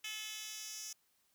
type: tone with high-pass filter sweep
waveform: 10% pulse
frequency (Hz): 431.5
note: A4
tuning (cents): -34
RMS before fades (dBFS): -45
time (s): 0.04-0.93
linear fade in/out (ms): 5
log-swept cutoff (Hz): 3000 to 5500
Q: 2.3
effects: white hiss -75 dBFS RMS until 1.34 s